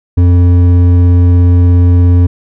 sine tone with hard clipping, 88.3 Hz, F2, 20 cents sharp, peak -5 dBFS, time 0.17-2.27 s, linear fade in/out 10 ms, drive 8 dB, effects none

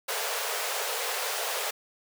pink high-pass noise, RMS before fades -31 dBFS, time 0.08-1.71 s, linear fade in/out 10 ms, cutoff 420 Hz, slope 96 dB/octave, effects none

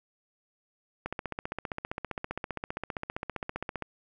click train, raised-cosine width 0.5 ms, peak -18 dBFS, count 43, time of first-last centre 1.06-3.823 s, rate 15.2 Hz, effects none

